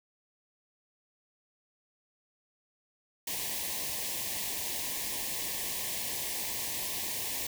white band-stop noise, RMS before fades -35 dBFS, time 3.27-7.47 s, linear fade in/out 5 ms, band 1100 to 1700 Hz, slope 96 dB/octave, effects none

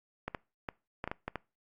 clicks, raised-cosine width 0.5 ms, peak -20 dBFS, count 8, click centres 0.28 / 0.348 / 0.688 / 1.041 / 1.076 / 1.115 / 1.28 / 1.357 s, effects noise-tail reverb RT60 0.3 s tail -24 dB re dry + Opus 48 kbps

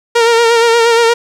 sawtooth tone with vibrato, 463.9 Hz, A#4, 8 cents flat, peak -3 dBFS, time 0.15-1.14 s, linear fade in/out 10 ms, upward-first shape sine, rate 8.5 Hz, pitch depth 38 cents each way, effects low-pass 7000 Hz 12 dB/octave + 7-bit

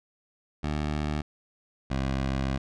15% pulse tone pair in turn, 75 / 66.82 Hz, D2 / C2, +37 / +37 cents, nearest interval major second, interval 200 cents, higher first, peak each -21 / -20 dBFS, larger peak second, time 0.63-1.22 / 1.9-2.58 s, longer second, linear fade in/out 10 ms, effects low-pass 5000 Hz 12 dB/octave

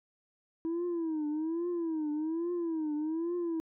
sine tone with vibrato, 323.7 Hz, E4, 31 cents flat, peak -28 dBFS, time 0.65-3.6 s, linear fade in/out 0 ms, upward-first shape triangle, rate 1.2 Hz, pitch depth 160 cents each way, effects tanh soft clip ceiling -29 dBFS

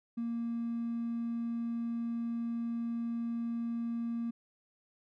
triangle tone with hard clipping, 233.1 Hz, A#3, in tune, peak -33 dBFS, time 0.17-4.31 s, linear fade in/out 10 ms, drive 4 dB, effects none

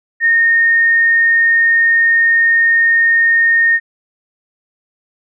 sine tone, 1840 Hz, A#6, 23 cents flat, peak -8 dBFS, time 0.2-3.8 s, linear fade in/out 50 ms, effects none

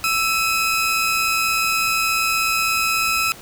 sawtooth tone pair together, 1324.3 / 2532 Hz, E6 / D#7, +8 / +30 cents, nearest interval major seventh, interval 1122 cents, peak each -17 dBFS, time 0.04-3.32 s, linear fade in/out 0 ms, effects pink hiss -40 dBFS RMS until 3.41 s

